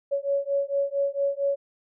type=beating tone pair; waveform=sine; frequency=557 / 561.4 Hz; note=C#5 / C#5; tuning=+8 / +22 cents; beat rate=4.4 Hz; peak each=-26 dBFS; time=0.11-1.56 s; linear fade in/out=20 ms; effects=none